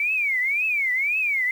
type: tone with vibrato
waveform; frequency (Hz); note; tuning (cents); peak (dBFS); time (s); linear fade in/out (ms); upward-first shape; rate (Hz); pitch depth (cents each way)
sine; 2267; C#7; +38; -20; 0-1.51; 2; triangle; 1.9; 260
effects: 8-bit